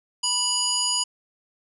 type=harmonic tone with a mistuned harmonic; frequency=980 Hz; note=B5; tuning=14 cents flat; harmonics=1 / 3 / 5 / 7 / 9 / 10; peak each=-32 / -27 / -26 / -26 / -36 / -33 dBFS; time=0.23-1.04 s; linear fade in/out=10 ms; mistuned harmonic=10; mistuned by=+46 cents; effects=none